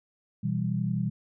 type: chord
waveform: sine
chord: E minor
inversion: second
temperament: equal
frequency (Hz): 123.47 / 164.81 / 196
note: B2 / E3 / G3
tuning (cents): 0 / 0 / 0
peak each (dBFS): -30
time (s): 0.43-1.1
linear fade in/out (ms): 10
effects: none